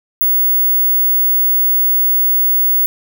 sine tone, 15700 Hz, B9, 11 cents flat, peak -10 dBFS, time 0.21-2.86 s, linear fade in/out 0 ms, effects none

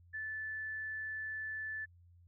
sine tone, 1748 Hz, A6, 12 cents flat, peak -38 dBFS, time 0.13-1.86 s, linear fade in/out 20 ms, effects added 87 Hz sine -59 dBFS peak until 2.27 s

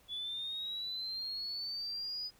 sine linear sweep, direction up, 3409 to 4978 Hz, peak -36 dBFS, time 0.08-2.31 s, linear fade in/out 50 ms, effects tanh soft clip ceiling -32 dBFS + pink hiss -65 dBFS RMS until 2.39 s

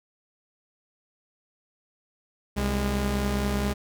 sawtooth tone pair together, 64.7 / 204.1 Hz, C2 / G#3, -19 / -30 cents, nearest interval octave + minor sixth, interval 1989 cents, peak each -23 dBFS, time 2.56-3.74 s, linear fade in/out 20 ms, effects none

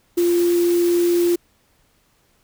sine tone in noise, 347.3 Hz, F4, 10 cents flat, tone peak -14 dBFS, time 0.17-1.36 s, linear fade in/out 10 ms, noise white, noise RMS -32 dBFS, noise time 0.17-1.36 s, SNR +15 dB, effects pink hiss -61 dBFS RMS until 2.43 s

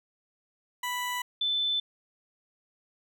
20% pulse / sine tone pair in turn, 987.8 / 3520 Hz, B5 / A7, 0 / 0 cents, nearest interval octave + minor seventh, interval 2200 cents, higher second, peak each -25 dBFS, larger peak neither, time 0.83-1.22 / 1.41-1.8 s, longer neither, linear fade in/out 5 ms, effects none

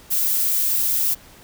violet noise, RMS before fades -20 dBFS, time 0.1-1.15 s, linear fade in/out 20 ms, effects pink hiss -47 dBFS RMS until 1.43 s

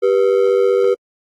triangle ring-modulated tone, 440 Hz, A4, in tune, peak -6 dBFS, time 0.02-0.95 s, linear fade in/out 20 ms, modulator 47.6 Hz, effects AAC 48 kbps

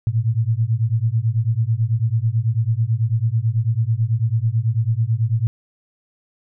sine beating tone pair, 108.8 / 117.9 Hz, A2 / A#2, -19 / +20 cents, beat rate 9.1 Hz, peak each -19 dBFS, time 0.07-5.47 s, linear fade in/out 0 ms, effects none

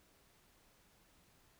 silence, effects pink hiss -69 dBFS RMS until 1.59 s

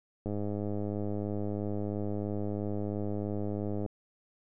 click train, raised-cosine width 2 ms, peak -22 dBFS, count 372, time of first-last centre 0.26-3.862 s, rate 103 Hz, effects none

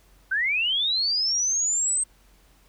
sine linear sweep, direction up, 1491 to 8372 Hz, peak -21 dBFS, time 0.31-2.04 s, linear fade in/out 10 ms, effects added 46 Hz sine -56 dBFS peak until 2.68 s + pink hiss -60 dBFS RMS until 2.68 s

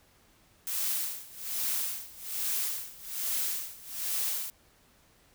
blue noise with tremolo, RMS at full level -30 dBFS, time 0.67-4.5 s, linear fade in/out 0 ms, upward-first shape sine, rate 1.2 Hz, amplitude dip 90%, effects pink hiss -63 dBFS RMS until 5.34 s

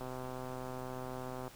click train, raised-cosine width 1 ms, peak -29 dBFS, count 189, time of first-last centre 0.01-1.479 s, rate 128 Hz, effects pink hiss -55 dBFS RMS until 1.55 s

